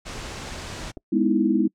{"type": "low-pass noise", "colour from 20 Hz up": "pink", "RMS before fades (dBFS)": -35, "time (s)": [0.05, 0.92], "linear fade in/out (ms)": 20, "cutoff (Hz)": 7900, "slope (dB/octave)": 24}
{"type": "clicks", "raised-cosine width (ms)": 2, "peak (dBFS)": -25, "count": 2, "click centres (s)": [0.971, 0.974]}
{"type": "chord", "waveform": "sine", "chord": "E major seventh", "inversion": "first", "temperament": "just", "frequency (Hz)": [206, 247.2, 309, 329.6], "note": ["G#3", "B3", "D#4", "E4"], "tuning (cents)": [-14, 2, -12, 0], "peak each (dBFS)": -23, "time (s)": [1.12, 1.68], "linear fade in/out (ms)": 10}
{"effects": ["noise-tail reverb RT60 0.1 s tail -26 dB re dry"]}